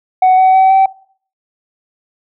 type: tone with pitch steps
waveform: sine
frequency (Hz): 745 / 753.2 / 761.5 / 769.9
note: F#5 / F#5 / F#5 / G5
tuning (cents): +12 / +31 / +50 / -31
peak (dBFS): -3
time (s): 0.22-0.86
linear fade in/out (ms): 5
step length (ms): 160
effects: noise-tail reverb RT60 0.5 s tail -22 dB re dry + tanh soft clip ceiling -4 dBFS